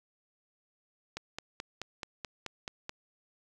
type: click train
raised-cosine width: 0.2 ms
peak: -20 dBFS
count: 9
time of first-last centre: 1.17-2.894 s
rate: 4.64 Hz
effects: 10-bit